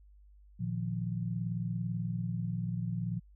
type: chord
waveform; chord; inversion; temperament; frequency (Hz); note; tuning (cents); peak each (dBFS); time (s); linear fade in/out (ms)
sine; Bb suspended fourth; none; equal with one note detuned; 116.54 / 154.13 / 174.61; Bb2 / Eb3 / F3; 0 / -16 / 0; -35 / -40 / -35; 0.59-3.2; 20
effects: added 50 Hz sine -55 dBFS peak until 3.35 s